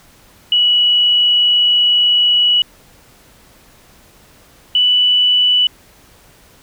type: tone pair in turn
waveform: sine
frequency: 2934 / 2970 Hz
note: F#7 / F#7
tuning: -15 / +6 cents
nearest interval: unison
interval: 21 cents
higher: second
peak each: -9 dBFS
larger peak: neither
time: 0.52-2.62 / 4.75-5.67 s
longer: first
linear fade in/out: 2 ms
effects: pink hiss -47 dBFS RMS until 6.62 s